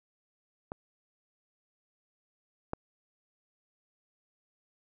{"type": "clicks", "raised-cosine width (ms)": 1, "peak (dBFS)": [-23, -18], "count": 2, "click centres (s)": [0.719, 2.734], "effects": []}